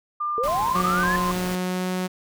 sine tone with vibrato, 1117 Hz, C#6, 13 cents sharp, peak -23 dBFS, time 0.2-1.32 s, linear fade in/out 10 ms, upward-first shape square, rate 1.8 Hz, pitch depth 120 cents each way
sine linear sweep, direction up, 437.9 to 1760 Hz, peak -23 dBFS, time 0.38-1.16 s, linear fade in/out 0 ms
pink noise, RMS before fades -34 dBFS, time 0.43-1.56 s, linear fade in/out 10 ms
sawtooth tone with pitch glide, 181.2 to 183.73 Hz, F#3 to F#3, -36 to -12 cents, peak -20 dBFS, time 0.74-2.08 s, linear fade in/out 20 ms, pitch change +24 cents, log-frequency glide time 1.35-1.9 s
effects none

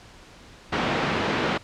pink band-pass noise, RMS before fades -25 dBFS, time 0.72-1.58 s, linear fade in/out 10 ms, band 160 to 2900 Hz, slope 12 dB/octave, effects pink hiss -48 dBFS RMS until 1.63 s + low-pass 6000 Hz 12 dB/octave

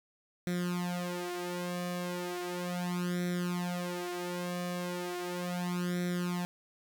sawtooth tone with flanger, 177.4 Hz, F3, 27 cents sharp, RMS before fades -35 dBFS, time 0.47-6.45 s, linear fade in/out 0 ms, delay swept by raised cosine 0.52 to 3.92 ms, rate 0.36 Hz, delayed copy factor +0.95, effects none

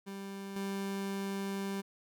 30% pulse tone with level steps, 196.5 Hz, G3, 4 cents sharp, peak -38 / -32 dBFS, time 0.06-1.82 s, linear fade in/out 20 ms, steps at 0.56 s, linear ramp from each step 2 ms, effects none

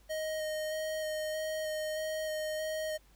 square tone with vibrato, 622.3 Hz, D#5, in tune, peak -34 dBFS, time 0.09-2.98 s, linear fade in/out 20 ms, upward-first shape square, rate 1.6 Hz, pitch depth 10 cents each way, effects added 50 Hz sine -61 dBFS peak until 3.15 s + pink hiss -66 dBFS RMS until 3.15 s

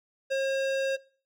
sine tone with hard clipping, 539 Hz, C#5, 49 cents flat, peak -27 dBFS, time 0.3-0.97 s, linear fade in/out 20 ms, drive 17 dB, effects noise-tail reverb RT60 0.4 s tail -21 dB re dry

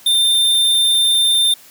square tone, 3595 Hz, A7, 36 cents sharp, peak -12 dBFS, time 0.06-1.54 s, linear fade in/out 5 ms, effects white hiss -44 dBFS RMS until 1.7 s + high-pass 100 Hz 12 dB/octave

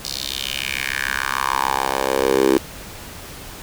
10% pulse tone with high-pass filter sweep, 66.8 Hz, C2, 36 cents sharp, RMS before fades -21 dBFS, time 0.05-2.58 s, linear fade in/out 0 ms, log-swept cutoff 4700 to 340 Hz, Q 3.4, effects pink hiss -36 dBFS RMS until 3.62 s

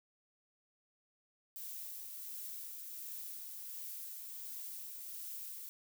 violet noise with tremolo, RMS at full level -45 dBFS, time 1.56-5.69 s, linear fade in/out 0 ms, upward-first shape sine, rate 1.4 Hz, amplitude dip 25%, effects none

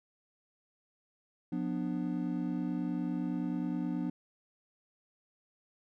triangle chord, B diminished, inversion second, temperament just, 177.8 / 246.9 / 296.3 Hz, F3 / B3 / D4, +31 / 0 / +15 cents, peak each -34 dBFS, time 1.52-4.1 s, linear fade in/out 5 ms, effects none

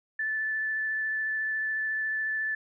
sine tone with vibrato, 1750 Hz, A6, 10 cents flat, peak -27 dBFS, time 0.19-2.55 s, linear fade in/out 5 ms, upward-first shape triangle, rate 14 Hz, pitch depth 12 cents each way, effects none

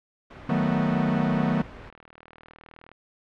pink noise, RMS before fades -42 dBFS, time 0.3-1.9 s, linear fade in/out 10 ms
45% pulse chord, B dominant seventh, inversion first, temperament equal with one note detuned, 155.56 / 185 / 220 / 245.2 Hz, D#3 / F#3 / A3 / B3, 0 / 0 / 0 / -12 cents, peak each -27 dBFS, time 0.49-1.62 s, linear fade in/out 5 ms
click train, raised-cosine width 0.3 ms, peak -29 dBFS, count 43, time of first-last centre 1.85-2.916 s, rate 39.4 Hz
effects low-pass 2000 Hz 12 dB/octave

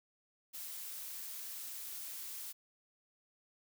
blue noise, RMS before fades -45 dBFS, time 0.53-2.53 s, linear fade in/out 20 ms, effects none

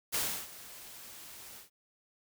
white noise with ADSR envelope, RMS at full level -31 dBFS, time 0.12-1.7 s, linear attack 28 ms, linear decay 320 ms, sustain -18 dB, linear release 130 ms, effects none

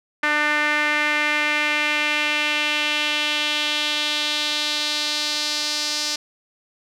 sawtooth tone with band-pass filter sweep, 298.8 Hz, D4, 30 cents sharp, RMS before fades -22 dBFS, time 0.23-6.16 s, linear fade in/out 5 ms, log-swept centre 1800 to 5000 Hz, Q 2.6, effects none

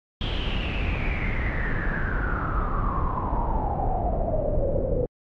brown noise with low-pass filter sweep, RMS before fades -25 dBFS, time 0.21-5.06 s, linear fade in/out 2 ms, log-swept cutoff 3300 to 480 Hz, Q 9.6, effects AAC 64 kbps

